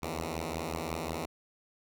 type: beating tone pair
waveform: 5% pulse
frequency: 78.2 / 83.7 Hz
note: D#2 / E2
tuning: +9 / +27 cents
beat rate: 5.5 Hz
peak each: -26 / -25 dBFS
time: 0.02-1.26 s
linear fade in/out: 10 ms
effects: none